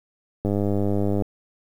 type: click train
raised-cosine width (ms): 2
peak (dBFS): -11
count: 79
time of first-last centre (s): 0.45-1.222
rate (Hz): 101
effects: 8-bit

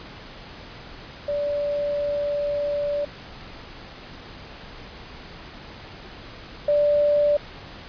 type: tone pair in turn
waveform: sine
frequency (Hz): 580 / 586.1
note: D5 / D5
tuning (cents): -22 / -4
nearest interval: unison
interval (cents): 18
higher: second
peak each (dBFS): -22 / -16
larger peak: second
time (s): 1.28-3.05 / 6.68-7.37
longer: first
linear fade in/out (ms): 5
effects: pink hiss -41 dBFS RMS until 7.88 s + resampled to 11025 Hz

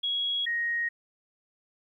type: tone pair in turn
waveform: sine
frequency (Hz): 3322 / 1874.7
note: G#7 / A#6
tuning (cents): 0 / +9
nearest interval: minor seventh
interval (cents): 991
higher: first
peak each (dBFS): -26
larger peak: neither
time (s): 0.03-0.46 / 0.46-0.89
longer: neither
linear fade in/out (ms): 10
effects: 11-bit

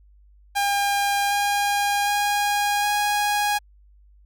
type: tone with pitch steps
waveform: sawtooth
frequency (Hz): 805 / 812 / 819.1 / 826.2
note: G5 / G#5 / G#5 / G#5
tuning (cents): +46 / -39 / -24 / -9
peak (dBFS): -16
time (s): 0.55-3.59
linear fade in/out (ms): 20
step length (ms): 760
effects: added 50 Hz sine -50 dBFS peak until 4.25 s

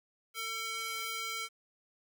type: tone with high-pass filter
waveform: square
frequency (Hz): 449.3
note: A4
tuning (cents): +36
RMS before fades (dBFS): -38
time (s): 0.34-1.49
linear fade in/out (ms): 50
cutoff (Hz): 1800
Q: 1.2
effects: 11-bit

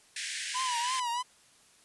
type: band-pass noise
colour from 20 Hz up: pink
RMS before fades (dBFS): -37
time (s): 0.16-1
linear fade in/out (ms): 5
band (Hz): 1600 to 10000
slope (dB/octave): 96
type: tone with vibrato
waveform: 45% pulse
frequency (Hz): 987.8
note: B5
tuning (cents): 0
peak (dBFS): -30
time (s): 0.54-1.23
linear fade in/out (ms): 20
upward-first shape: triangle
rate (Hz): 3.1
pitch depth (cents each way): 110
effects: white hiss -61 dBFS RMS until 1.84 s + resampled to 24000 Hz

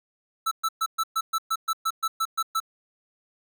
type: tone bursts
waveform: square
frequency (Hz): 1318.5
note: E6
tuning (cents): 0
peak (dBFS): -23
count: 13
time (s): 0.46-2.602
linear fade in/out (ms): 10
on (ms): 54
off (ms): 120
effects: none

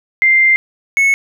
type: tone pair in turn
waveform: sine / triangle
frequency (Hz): 2093 / 2200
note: C7 / C#7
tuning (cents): 0 / -14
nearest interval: minor second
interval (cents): 86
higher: second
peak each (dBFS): -7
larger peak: neither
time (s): 0.22-0.56 / 0.97-1.14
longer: first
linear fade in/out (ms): 0
effects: none

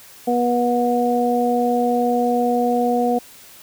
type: harmonic tone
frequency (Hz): 242.4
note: B3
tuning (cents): -32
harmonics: 1 / 2 / 3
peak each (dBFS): -20 / -20 / -20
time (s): 0.27-3.19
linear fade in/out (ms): 10
effects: white hiss -44 dBFS RMS until 3.62 s

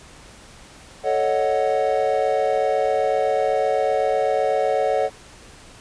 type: chord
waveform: triangle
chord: D# half-diminished seventh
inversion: second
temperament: equal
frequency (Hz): 440 / 554.4 / 622.3 / 740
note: A4 / C#5 / D#5 / F#5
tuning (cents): 0 / 0 / 0 / 0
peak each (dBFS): -22 / -20 / -23 / -21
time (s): 1.03-5.1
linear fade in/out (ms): 50
effects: pink hiss -45 dBFS RMS until 5.8 s + resampled to 22050 Hz

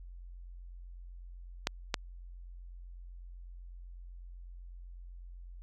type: clicks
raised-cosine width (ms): 0.2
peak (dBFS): -11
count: 2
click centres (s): 1.671 / 1.942
effects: added 44 Hz sine -45 dBFS peak until 5.62 s

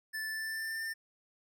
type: tone with pitch glide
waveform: square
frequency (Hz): 1755 to 1796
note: A6 to A6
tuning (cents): -5 to +35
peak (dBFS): -36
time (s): 0.13-0.94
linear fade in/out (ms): 20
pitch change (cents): +40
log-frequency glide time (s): 0.29-0.83
effects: none

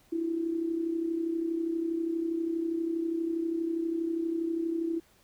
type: tone with amplitude modulation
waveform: sine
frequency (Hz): 331.3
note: E4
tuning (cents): +9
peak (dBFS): -25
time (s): 0.12-5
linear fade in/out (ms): 10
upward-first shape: sine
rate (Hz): 32.4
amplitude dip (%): 60
effects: pink hiss -63 dBFS RMS until 5.23 s

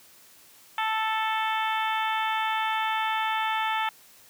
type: harmonic tone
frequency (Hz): 440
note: A4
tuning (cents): 0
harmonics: 2 / 3 / 4 / 5 / 6 / 7 / 8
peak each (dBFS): -27 / -31 / -33 / -35 / -37 / -38 / -39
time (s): 0.78-3.89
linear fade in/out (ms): 2
effects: white hiss -54 dBFS RMS until 4.29 s + high-pass 60 Hz 12 dB/octave

